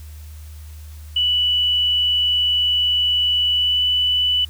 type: tone with pitch glide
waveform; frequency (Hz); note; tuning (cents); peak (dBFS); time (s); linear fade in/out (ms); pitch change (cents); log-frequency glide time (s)
sine; 2960 to 2979; F#7 to F#7; 0 to +11; -15; 1.16-4.45; 5; +11; 3.53-3.82
effects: added 76 Hz sine -34 dBFS peak until 4.49 s + white hiss -49 dBFS RMS until 4.49 s